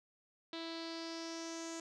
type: tone with low-pass filter sweep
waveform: sawtooth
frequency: 329.6 Hz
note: E4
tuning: in tune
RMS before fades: -44 dBFS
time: 0.53-1.8 s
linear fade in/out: 2 ms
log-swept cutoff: 3900 to 6900 Hz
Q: 4.9
effects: none